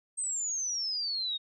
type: exponential sweep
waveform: sine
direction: down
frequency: 8420 to 3691 Hz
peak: -30 dBFS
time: 0.17-1.38 s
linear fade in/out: 20 ms
effects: none